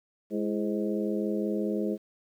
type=harmonic tone with a mistuned harmonic; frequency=104.3 Hz; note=G#2; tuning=8 cents sharp; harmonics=2 / 3 / 4 / 5 / 6; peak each=-30 / -32 / -33 / -36 / -40 dBFS; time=0.3-1.98 s; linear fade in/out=50 ms; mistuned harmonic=3; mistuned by=+100 cents; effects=10-bit